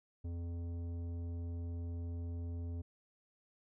sine tone with tanh clipping, 85.4 Hz, F2, 38 cents flat, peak -40 dBFS, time 0.24-2.82 s, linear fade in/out 10 ms, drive 12 dB, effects none

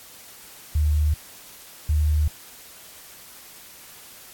sine tone pair in turn, 75.5 / 75.94 Hz, D2 / D#2, +48 / -41 cents, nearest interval unison, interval 11 cents, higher second, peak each -17 dBFS, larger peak neither, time 0.75-1.14 / 1.89-2.28 s, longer neither, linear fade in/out 5 ms, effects white hiss -45 dBFS RMS until 4.33 s + AAC 64 kbps

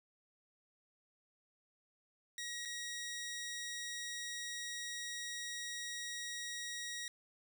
15% pulse tone with dropouts, 1900 Hz, A#6, 33 cents sharp, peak -35 dBFS, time 2.38-7.08 s, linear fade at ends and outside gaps 1 ms, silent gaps 2.652-2.656 s, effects none

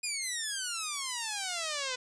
5% pulse exponential sweep, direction down, 2489 to 495.8 Hz, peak -21 dBFS, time 0.03-1.96 s, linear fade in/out 10 ms, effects resampled to 22050 Hz + 10-bit

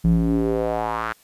square tone with band-pass filter sweep, 56 Hz, A1, 31 cents sharp, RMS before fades -21 dBFS, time 0.04-1.13 s, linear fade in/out 5 ms, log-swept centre 150 to 1500 Hz, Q 3.2, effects white hiss -55 dBFS RMS until 1.23 s + resampled to 32000 Hz

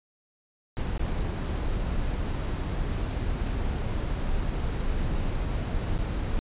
brown noise with dropouts, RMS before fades -28 dBFS, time 0.77-6.39 s, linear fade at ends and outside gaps 0 ms, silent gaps 0.979-0.994 / 5.979-5.988 s, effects resampled to 8000 Hz

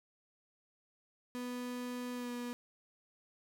35% pulse tone with pitch glide, 246.9 to 242.8 Hz, B3 to B3, 0 to -29 cents, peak -37 dBFS, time 1.35-2.53 s, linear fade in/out 0 ms, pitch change -29 cents, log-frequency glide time 2.14-2.31 s, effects none

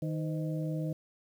harmonic tone with a mistuned harmonic, 156.2 Hz, D#3, 7 cents sharp, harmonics 1 / 2 / 3 / 4, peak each -32 / -38 / -42 / -44 dBFS, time 0.02-0.93 s, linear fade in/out 5 ms, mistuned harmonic 3, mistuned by +150 cents, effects 10-bit

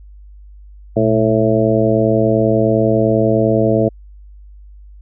harmonic tone with a mistuned harmonic, 110 Hz, A2, in tune, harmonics 1 / 2 / 3 / 4 / 5 / 6, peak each -18 / -18 / -18 / -18 / -18 / -18 dBFS, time 0.96-3.89 s, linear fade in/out 10 ms, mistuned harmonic 1, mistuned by +110 cents, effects added 50 Hz sine -36 dBFS peak until 5.01 s

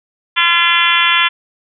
harmonic tone, 342 Hz, F4, 36 cents flat, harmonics 3 / 4 / 5 / 6 / 7 / 8 / 9 / 10, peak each -18 / -18 / -18 / -18 / -18 / -18 / -18 / -18 dBFS, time 0.36-1.29 s, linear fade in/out 20 ms, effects none

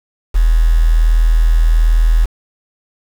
sine tone with quantisation, 40.63 Hz, E1, 24 cents flat, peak -7 dBFS, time 0.34-2.26 s, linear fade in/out 20 ms, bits 5, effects none

